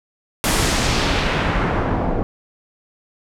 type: noise with low-pass filter sweep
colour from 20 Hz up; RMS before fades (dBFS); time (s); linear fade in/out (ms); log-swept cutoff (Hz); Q
pink; -19; 0.44-2.23; 0; 12000 to 640; 1
effects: none